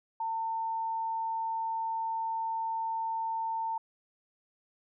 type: tone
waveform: sine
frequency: 900 Hz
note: A5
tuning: 39 cents sharp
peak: -30 dBFS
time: 0.2-3.78 s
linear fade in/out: 5 ms
effects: none